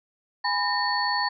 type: tone cluster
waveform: sine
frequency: 825 / 995 / 1825 / 4431 Hz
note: G#5 / B5 / A#6 / C#8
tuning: -12 / +13 / -37 / -2 cents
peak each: -28 dBFS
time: 0.44-1.29 s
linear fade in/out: 10 ms
effects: none